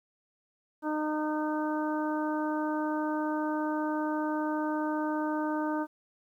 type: harmonic tone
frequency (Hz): 305.8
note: D#4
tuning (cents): -30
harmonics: 1 / 2 / 3 / 4 / 5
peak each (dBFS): -30 / -36 / -35 / -40 / -41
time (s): 0.82-5.87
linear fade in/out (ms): 50
effects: 11-bit